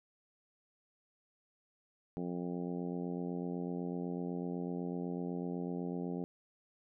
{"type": "harmonic tone", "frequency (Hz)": 88, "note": "F2", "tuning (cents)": 14, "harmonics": [2, 3, 4, 5, 6, 7, 8, 9], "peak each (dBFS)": [-39, -41, -44, -45, -53, -53, -55, -53], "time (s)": [2.17, 6.24], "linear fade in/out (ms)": 0, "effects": []}